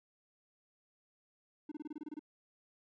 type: tone bursts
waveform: triangle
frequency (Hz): 302.1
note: D4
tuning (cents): +49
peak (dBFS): -38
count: 10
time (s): 1.69-2.194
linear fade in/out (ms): 5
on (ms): 27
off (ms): 26
effects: none